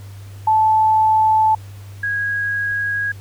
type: tone pair in turn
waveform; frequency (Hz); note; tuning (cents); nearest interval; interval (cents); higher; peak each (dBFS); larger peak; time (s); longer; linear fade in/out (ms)
sine; 873 / 1648; A5 / G#6; -14 / -14; major seventh; 1100; second; -11 / -18; first; 0.47-1.55 / 2.03-3.12; second; 5
effects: added 99 Hz sine -33 dBFS peak until 3.2 s + pink hiss -47 dBFS RMS until 3.2 s